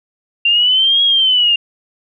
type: linear two-way sweep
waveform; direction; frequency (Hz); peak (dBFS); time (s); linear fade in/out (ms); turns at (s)
sine; up then down; 2763 to 3312 to 2787; -9; 0.45-1.56; 5; 1.03
effects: none